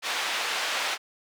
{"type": "band-pass noise", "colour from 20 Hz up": "white", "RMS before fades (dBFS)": -29, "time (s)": [0.02, 0.98], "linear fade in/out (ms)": 50, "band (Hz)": [640, 3400], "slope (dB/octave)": 12, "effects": []}